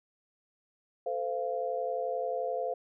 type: tone cluster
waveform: sine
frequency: 443.6 / 515 / 691 Hz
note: A4 / C5 / F5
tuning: +14 / -28 / -19 cents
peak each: -37 / -33 / -34 dBFS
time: 1.06-2.74 s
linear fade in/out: 5 ms
effects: none